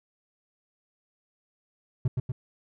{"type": "tone with echo", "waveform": "triangle", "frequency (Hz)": 125.8, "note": "B2", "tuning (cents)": 32, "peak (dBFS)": -19, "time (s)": [2.05, 2.08], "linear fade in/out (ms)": 5, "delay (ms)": 120, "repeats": 2, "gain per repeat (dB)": -3, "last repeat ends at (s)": 2.32, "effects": []}